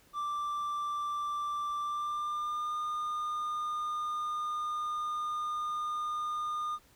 triangle tone with pitch glide, 1174.7 to 1216.8 Hz, D6 to D#6, 0 to -39 cents, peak -30 dBFS, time 0.13-6.79 s, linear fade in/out 50 ms, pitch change +61 cents, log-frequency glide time 1.81-2.78 s, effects pink hiss -63 dBFS RMS until 6.95 s

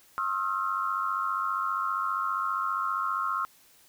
sine tone cluster, 1074 / 1274 / 1369 Hz, C6 / D#6 / F6, +45 / +41 / -35 cents, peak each -31 dBFS, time 0.18-3.45 s, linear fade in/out 0 ms, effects white hiss -59 dBFS RMS until 3.88 s

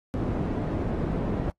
white low-pass noise, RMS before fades -28 dBFS, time 0.14-1.5 s, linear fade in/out 0 ms, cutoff 320 Hz, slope 12 dB/octave, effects noise-tail reverb RT60 0.1 s tail -21 dB re dry + AAC 32 kbps

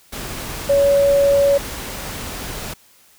sine tone in noise, 562 Hz, C#5, 24 cents sharp, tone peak -11 dBFS, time 0.69-1.58 s, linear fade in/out 10 ms, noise pink, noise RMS -29 dBFS, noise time 0.12-2.74 s, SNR +15 dB, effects white hiss -52 dBFS RMS until 3.18 s

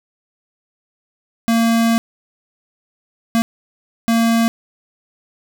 square tone bursts at uneven times, 229.2 Hz, A#3, 29 cents flat, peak -13 dBFS, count 3, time 1.48-1.98 / 3.35-3.42 / 4.08-4.48 s, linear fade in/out 0 ms, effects 9-bit

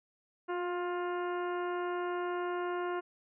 harmonic tone with a mistuned harmonic, 352.7 Hz, F4, 17 cents sharp, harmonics 1 / 2 / 3 / 4 / 5 / 6 / 7 / 8, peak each -34 / -40 / -40 / -43 / -50 / -55 / -59 / -55 dBFS, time 0.48-3.01 s, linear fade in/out 20 ms, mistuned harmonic 1, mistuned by +18 cents, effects none

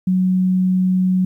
sine tone, 185 Hz, F#3, in tune, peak -13 dBFS, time 0.07-1.25 s, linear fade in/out 5 ms, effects 9-bit

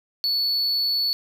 triangle tone, 4435 Hz, C#8, in tune, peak -19 dBFS, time 0.24-1.13 s, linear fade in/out 0 ms, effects none

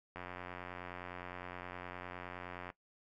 click train, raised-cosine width 0.5 ms, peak -29 dBFS, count 229, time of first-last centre 0.16-2.702 s, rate 89.7 Hz, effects noise-tail reverb RT60 0.1 s tail -18 dB re dry

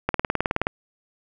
click train, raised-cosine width 0.5 ms, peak -6 dBFS, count 12, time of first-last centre 0.09-0.669 s, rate 19 Hz, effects none

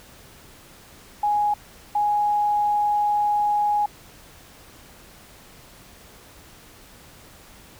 sine tone bursts at uneven times, 830.6 Hz, G#5, in tune, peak -18 dBFS, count 2, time 1.23-1.54 / 1.95-3.86 s, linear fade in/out 5 ms, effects pink hiss -48 dBFS RMS until 7.79 s

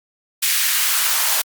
white noise with high-pass filter sweep, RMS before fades -18 dBFS, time 0.42-1.42 s, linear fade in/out 10 ms, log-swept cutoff 2200 to 790 Hz, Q 1.3, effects Opus 48 kbps

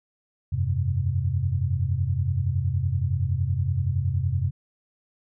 sine chord, F suspended second, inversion none, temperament equal, 87.31 / 98 / 130.81 Hz, F2 / G2 / C3, 0 / 0 / 0 cents, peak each -26 dBFS, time 0.52-4.51 s, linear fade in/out 10 ms, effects none

